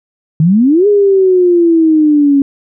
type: exponential two-way sweep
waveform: sine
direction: up then down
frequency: 149.9 to 417.1 to 275.3 Hz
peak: -5 dBFS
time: 0.4-2.42 s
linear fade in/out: 2 ms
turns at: 0.87 s
effects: none